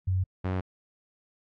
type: tone pair in turn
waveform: sine / sawtooth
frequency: 93.2 / 92.85 Hz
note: F#2 / F#2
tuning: +13 / +7 cents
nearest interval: unison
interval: 6 cents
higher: first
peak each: -23 dBFS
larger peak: neither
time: 0.07-0.24 / 0.44-0.61 s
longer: neither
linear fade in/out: 10 ms
effects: low-pass 2000 Hz 12 dB/octave + AAC 48 kbps